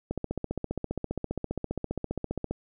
click train, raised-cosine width 2 ms, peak -17 dBFS, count 37, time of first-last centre 0.11-2.51 s, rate 15 Hz, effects none

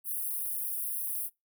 white high-pass noise, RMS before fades -34 dBFS, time 0.04-1.3 s, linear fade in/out 50 ms, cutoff 9300 Hz, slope 96 dB/octave, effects noise-tail reverb RT60 0.2 s tail -24 dB re dry

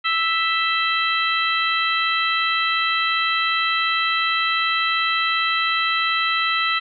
harmonic tone with a mistuned harmonic, 659.3 Hz, E5, in tune, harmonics 2 / 3 / 4 / 5 / 6, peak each -22 / -24 / -25 / -26 / -27 dBFS, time 0.04-6.8 s, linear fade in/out 20 ms, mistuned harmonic 5, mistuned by -67 cents, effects none

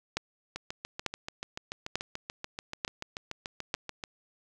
two click trains, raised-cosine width 0.2 ms, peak -12 / -19 dBFS, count 5 / 25, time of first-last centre 0.17-3.741 / 0.56-4.038 s, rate 1.12 / 6.9 Hz, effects none

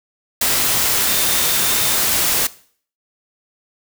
sine tone in noise, 3629 Hz, A#7, 47 cents flat, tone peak -27 dBFS, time 1.07-1.97 s, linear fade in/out 5 ms, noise white, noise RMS -17 dBFS, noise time 0.41-2.47 s, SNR -13 dB, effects noise-tail reverb RT60 0.5 s tail -18 dB re dry

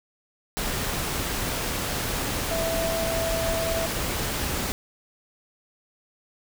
sine tone in noise, 659.3 Hz, E5, in tune, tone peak -26 dBFS, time 2.51-3.86 s, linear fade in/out 0 ms, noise pink, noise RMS -28 dBFS, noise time 0.57-4.72 s, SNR -1 dB, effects none

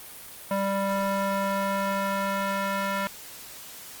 square tone with band-pass filter sweep, 196.7 Hz, G3, 6 cents sharp, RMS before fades -27 dBFS, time 0.51-3.07 s, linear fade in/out 0 ms, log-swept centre 820 to 1400 Hz, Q 1.1, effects white hiss -43 dBFS RMS until 4 s + Opus 32 kbps

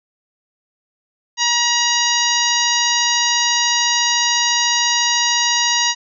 harmonic tone with a mistuned harmonic, 954 Hz, A#5, 40 cents sharp, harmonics 1 / 2 / 3 / 4 / 5 / 6 / 7, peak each -22 / -22 / -22 / -22 / -22 / -22 / -22 dBFS, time 1.37-5.95 s, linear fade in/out 50 ms, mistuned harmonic 7, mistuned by -16 cents, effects none

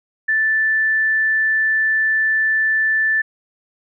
sine tone, 1760 Hz, A6, in tune, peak -14 dBFS, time 0.28-3.22 s, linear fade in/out 10 ms, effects none

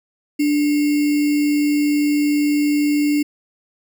sine tone with sample-and-hold, 293.7 Hz, D4, in tune, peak -14 dBFS, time 0.39-3.23 s, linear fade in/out 10 ms, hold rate 2450 Hz, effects none

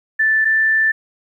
sine tone pair in turn, 1760 / 1767.2 Hz, A6 / A6, 0 / +7 cents, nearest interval unison, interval 7 cents, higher second, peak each -12 dBFS, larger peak neither, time 0.19-0.45 / 0.45-0.92 s, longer second, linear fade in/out 10 ms, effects 9-bit

